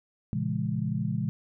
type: chord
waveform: sine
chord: A# half-diminished seventh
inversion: none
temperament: equal with one note detuned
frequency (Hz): 116.54 / 138.59 / 169.06 / 207.7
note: A#2 / C#3 / E3 / G#3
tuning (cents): 0 / 0 / +44 / 0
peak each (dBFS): -32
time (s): 0.33-1.29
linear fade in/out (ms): 0
effects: none